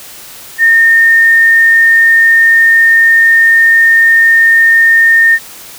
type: tone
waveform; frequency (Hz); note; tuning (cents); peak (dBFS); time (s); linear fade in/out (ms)
sine; 1826; A#6; -36; -3; 0.58-5.39; 50
effects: white hiss -31 dBFS RMS until 5.78 s